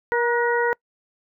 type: harmonic tone with a mistuned harmonic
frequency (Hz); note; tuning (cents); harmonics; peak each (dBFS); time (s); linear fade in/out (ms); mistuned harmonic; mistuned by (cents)
474.6; A#4; +31; 1 / 2 / 3 / 4; -21 / -24 / -26 / -27; 0.12-0.73; 0; 3; +43
effects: noise-tail reverb RT60 0.1 s tail -26 dB re dry